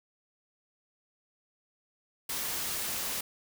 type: noise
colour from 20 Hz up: white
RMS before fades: -34 dBFS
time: 2.29-3.21 s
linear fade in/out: 5 ms
effects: none